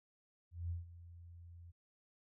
sine tone with ADSR envelope, 85.7 Hz, F2, 32 cents flat, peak -36 dBFS, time 0.51-1.72 s, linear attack 190 ms, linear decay 150 ms, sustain -16 dB, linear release 21 ms, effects none

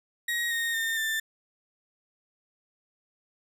35% pulse tone with pitch steps, 1891 / 1853.2 / 1816.1 / 1779.7 Hz, A#6 / A#6 / A#6 / A6, +24 / -11 / -46 / +19 cents, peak -25 dBFS, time 0.28-1.2 s, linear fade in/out 5 ms, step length 230 ms, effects none

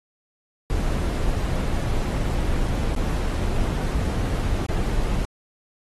brown noise with dropouts, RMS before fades -23 dBFS, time 0.7-5.25 s, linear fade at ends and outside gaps 0 ms, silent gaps 2.677-2.681 / 2.95-2.963 / 4.664-4.687 s, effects AAC 32 kbps

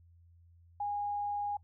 sine tone, 820 Hz, G#5, 22 cents flat, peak -32 dBFS, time 0.8-1.57 s, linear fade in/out 5 ms, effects noise-tail reverb RT60 0.1 s tail -22 dB re dry + added 85 Hz sine -58 dBFS peak until 1.63 s

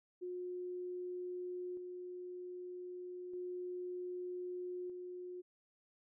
sine tone with tremolo, 360 Hz, F#4, 47 cents flat, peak -40 dBFS, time 0.21-5.42 s, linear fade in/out 20 ms, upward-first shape square, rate 0.32 Hz, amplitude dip 35%, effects none

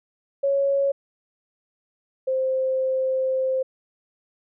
sine tone pair in turn, 554.4 / 523.3 Hz, C#5 / C5, 0 / 0 cents, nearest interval minor second, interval 100 cents, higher first, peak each -18 / -20 dBFS, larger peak first, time 0.43-0.92 / 2.27-3.63 s, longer second, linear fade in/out 10 ms, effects none

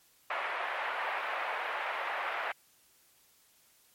pink band-pass noise, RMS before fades -35 dBFS, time 0.3-2.52 s, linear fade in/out 5 ms, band 650 to 2400 Hz, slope 24 dB/octave, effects white hiss -65 dBFS RMS until 3.94 s + MP3 64 kbps

